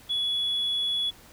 sine tone, 3390 Hz, G#7, 35 cents sharp, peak -23 dBFS, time 0.09-1.11 s, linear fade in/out 20 ms, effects tanh soft clip ceiling -21 dBFS + pink hiss -52 dBFS RMS until 1.32 s

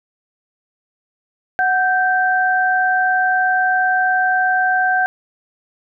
sine tone pair together, 740 / 1563 Hz, F#5 / G6, 0 / -6 cents, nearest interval octave + minor second, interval 1294 cents, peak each -16 dBFS, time 1.59-5.06 s, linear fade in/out 0 ms, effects none

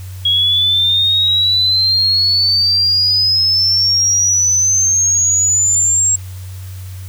sine exponential sweep, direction up, 3300 to 7600 Hz, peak -10 dBFS, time 0.25-6.16 s, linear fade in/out 5 ms, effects added 93 Hz sine -26 dBFS peak until 7.08 s + white hiss -41 dBFS RMS until 7.08 s

